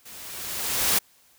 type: noise with level ramp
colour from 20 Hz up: white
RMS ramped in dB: -44 to -20 dBFS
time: 0.05-0.99 s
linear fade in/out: 10 ms
effects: white hiss -59 dBFS RMS until 1.38 s